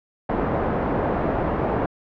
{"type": "low-pass noise", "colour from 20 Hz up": "white", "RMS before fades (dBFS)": -23, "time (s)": [0.29, 1.86], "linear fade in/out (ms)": 5, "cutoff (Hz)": 690, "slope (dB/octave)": 12, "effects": ["low-pass 2000 Hz 12 dB/octave"]}